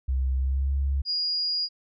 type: tone with pitch glide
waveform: sine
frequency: 65.41 to 68.78 Hz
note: C2 to C#2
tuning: 0 to -13 cents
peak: -22 dBFS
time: 0.08-1.02 s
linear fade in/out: 10 ms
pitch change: +87 cents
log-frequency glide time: 0.37-0.72 s
type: tone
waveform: sine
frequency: 4866 Hz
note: D#8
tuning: 39 cents flat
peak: -24 dBFS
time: 1.05-1.69 s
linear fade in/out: 50 ms
effects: none